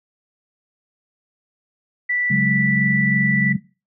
sine tone, 1968 Hz, B6, 7 cents flat, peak -18 dBFS, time 2.09-3.53 s, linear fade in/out 10 ms
sine chord, C# suspended fourth, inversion none, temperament just, 138.59 / 184.79 / 207.9 Hz, C#3 / F#3 / G#3, 0 / -2 / +2 cents, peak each -21 dBFS, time 2.3-3.57 s, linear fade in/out 10 ms
effects noise-tail reverb RT60 0.3 s tail -18 dB re dry

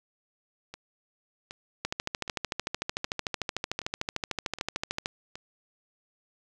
two click trains, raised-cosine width 0.2 ms, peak -23 / -12 dBFS, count 7 / 44, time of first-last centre 0.74-5.355 / 1.85-5.059 s, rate 1.3 / 13.4 Hz, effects none

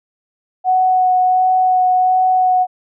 sine tone with vibrato, 740 Hz, F#5, in tune, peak -10 dBFS, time 0.64-2.67 s, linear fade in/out 50 ms, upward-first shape sine, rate 1.4 Hz, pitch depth 10 cents each way, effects none

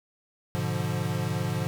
square chord, G# diminished seventh, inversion none, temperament equal, 103.83 / 123.47 / 146.83 / 174.61 Hz, G#2 / B2 / D3 / F3, 0 / 0 / 0 / 0 cents, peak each -33 dBFS, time 0.55-1.67 s, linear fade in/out 0 ms, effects none

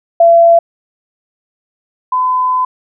sine tone pair in turn, 676 / 1012.9 Hz, E5 / B5, +43 / +43 cents, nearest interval perfect fifth, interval 700 cents, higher second, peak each -3 / -10 dBFS, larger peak first, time 0.2-0.59 / 2.12-2.65 s, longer second, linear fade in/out 5 ms, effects none

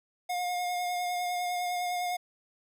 square tone with vibrato, 715 Hz, F5, 41 cents sharp, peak -30 dBFS, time 0.29-2.17 s, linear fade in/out 10 ms, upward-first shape sine, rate 9.9 Hz, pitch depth 18 cents each way, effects none

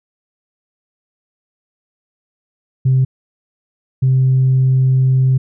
sine tone pair in turn, 130.81 / 130.81 Hz, C3 / C3, 0 / 0 cents, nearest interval unison, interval 0 cents, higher neither, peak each -8 dBFS, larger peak neither, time 2.85-3.05 / 4.02-5.38 s, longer second, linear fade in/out 10 ms, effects tanh soft clip ceiling -6 dBFS

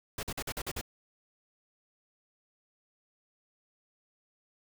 pink noise bursts, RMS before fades -36 dBFS, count 7, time 0.18-0.813 s, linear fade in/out 5 ms, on 51 ms, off 46 ms, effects none

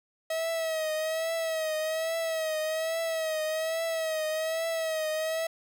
45% pulse tone with vibrato, 640 Hz, D#5, 49 cents sharp, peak -28 dBFS, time 0.3-5.47 s, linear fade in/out 5 ms, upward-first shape triangle, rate 1.2 Hz, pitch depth 58 cents each way, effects none

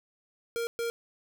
square tone bursts at uneven times, 466.2 Hz, A#4, in tune, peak -30 dBFS, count 2, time 0.56-0.67 / 0.79-0.9 s, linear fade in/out 0 ms, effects none

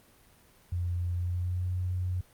sine tone with pitch glide, 87.9 to 90.79 Hz, F2 to F#2, +12 to -32 cents, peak -28 dBFS, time 0.72-2.21 s, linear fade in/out 5 ms, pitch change +56 cents, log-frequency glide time 1.15-1.75 s, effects pink hiss -60 dBFS RMS until 2.33 s + Opus 32 kbps

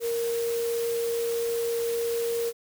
sine tone in noise, 466.2 Hz, A#4, in tune, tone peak -25 dBFS, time 0-2.53 s, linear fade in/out 50 ms, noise white, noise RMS -38 dBFS, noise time 0-2.53 s, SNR +10 dB, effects none

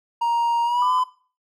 triangle tone with pitch glide, 938 to 1011.1 Hz, A#5 to B5, +11 to +40 cents, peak -16 dBFS, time 0.21-1.04 s, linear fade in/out 10 ms, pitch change +129 cents, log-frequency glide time 0.64-0.91 s
sine tone, 1194 Hz, D6, 28 cents sharp, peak -25 dBFS, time 0.82-0.99 s, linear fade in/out 2 ms
effects noise-tail reverb RT60 0.4 s tail -17 dB re dry + MP3 96 kbps

